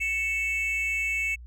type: tone pair together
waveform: triangle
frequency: 2221 / 2637 Hz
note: C#7 / E7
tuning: +3 / 0 cents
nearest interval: minor third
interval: 297 cents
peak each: -25 dBFS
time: 0-1.36 s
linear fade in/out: 20 ms
effects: tanh soft clip ceiling -20 dBFS + added 60 Hz sine -41 dBFS peak until 1.46 s